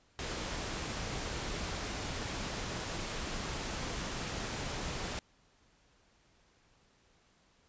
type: noise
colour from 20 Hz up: pink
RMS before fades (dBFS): -38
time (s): 0.19-5.19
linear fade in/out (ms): 0
effects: pink hiss -68 dBFS RMS until 7.68 s + resampled to 16000 Hz